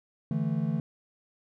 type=chord; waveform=triangle; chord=D suspended second; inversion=none; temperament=just; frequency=146.83 / 165.19 / 220.2 Hz; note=D3 / E3 / A3; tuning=0 / +4 / +2 cents; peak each=-29 / -28 / -29 dBFS; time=0.31-0.8 s; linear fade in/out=2 ms; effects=none